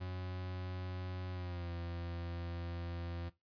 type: tone with pitch glide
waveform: 40% pulse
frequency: 91.5 to 85.87 Hz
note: F#2 to F2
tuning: -19 to -29 cents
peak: -39 dBFS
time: 0-3.3 s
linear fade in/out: 20 ms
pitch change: -110 cents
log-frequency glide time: 1.31-1.71 s
effects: noise-tail reverb RT60 0.2 s tail -17 dB re dry + resampled to 11025 Hz